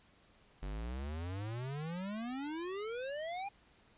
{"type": "exponential sweep", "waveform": "square", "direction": "up", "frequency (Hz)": [46.31, 819], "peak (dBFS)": -39, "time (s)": [0.62, 3.49], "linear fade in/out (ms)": 10, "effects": ["pink hiss -66 dBFS RMS until 3.97 s", "resampled to 8000 Hz"]}